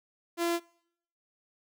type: tone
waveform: sawtooth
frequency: 341 Hz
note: F4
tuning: 41 cents flat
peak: -23 dBFS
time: 0.37-0.6 s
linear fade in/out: 50 ms
effects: noise-tail reverb RT60 0.7 s tail -24 dB re dry